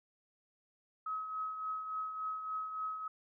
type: tone with tremolo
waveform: sine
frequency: 1277 Hz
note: D#6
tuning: 45 cents sharp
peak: -34 dBFS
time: 1.06-3.08 s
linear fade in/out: 5 ms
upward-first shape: triangle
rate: 3.5 Hz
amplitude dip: 55%
effects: none